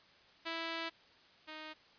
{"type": "tone pair in turn", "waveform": "5% pulse", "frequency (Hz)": [329.6, 310.6], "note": ["E4", "D#4"], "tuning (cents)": [0, -3], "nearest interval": "minor second", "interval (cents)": 103, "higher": "first", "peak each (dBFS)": [-26, -34], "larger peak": "first", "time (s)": [[0.45, 0.9], [1.47, 1.74]], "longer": "first", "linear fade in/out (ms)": 20, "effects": ["white hiss -63 dBFS RMS until 1.98 s", "resampled to 11025 Hz"]}